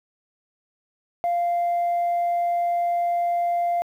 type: tone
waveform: sine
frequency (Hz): 695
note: F5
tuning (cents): -9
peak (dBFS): -18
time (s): 1.24-3.82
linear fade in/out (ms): 0
effects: tanh soft clip ceiling -18 dBFS + 9-bit